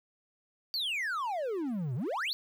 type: exponential two-way sweep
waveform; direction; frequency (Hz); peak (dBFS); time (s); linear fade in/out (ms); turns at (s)
triangle; down then up; 4674 to 115.4 to 4674; -29; 0.74-2.33; 0; 1.95
effects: 11-bit